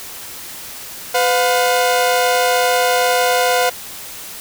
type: tone pair together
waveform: sawtooth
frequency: 503.4 / 714 Hz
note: B4 / F5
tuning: +33 / +38 cents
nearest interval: tritone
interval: 605 cents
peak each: -12 dBFS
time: 1.14-3.7 s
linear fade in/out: 10 ms
effects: white hiss -32 dBFS RMS until 4.4 s